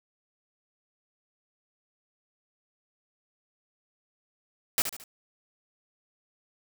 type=noise with echo; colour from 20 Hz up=white; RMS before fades=-24 dBFS; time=4.78-4.82 s; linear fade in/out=0 ms; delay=73 ms; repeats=3; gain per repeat=-8 dB; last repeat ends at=5.039 s; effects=none